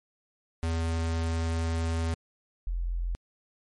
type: tone pair in turn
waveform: square / sine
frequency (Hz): 82.3 / 43.15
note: E2 / F1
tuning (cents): -2 / -20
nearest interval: major seventh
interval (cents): 1118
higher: first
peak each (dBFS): -27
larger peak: neither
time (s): 0.63-2.14 / 2.67-3.15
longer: first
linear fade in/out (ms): 0
effects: MP3 48 kbps